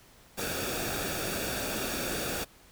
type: noise with comb filter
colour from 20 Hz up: pink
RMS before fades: -33 dBFS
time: 0.37-2.45 s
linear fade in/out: 20 ms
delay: 0.98 ms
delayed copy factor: -0.6
effects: pink hiss -57 dBFS RMS until 2.71 s